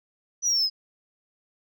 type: exponential sweep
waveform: sine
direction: down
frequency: 5980 to 5000 Hz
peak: -18 dBFS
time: 0.42-0.7 s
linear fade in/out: 50 ms
effects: tanh soft clip ceiling -19 dBFS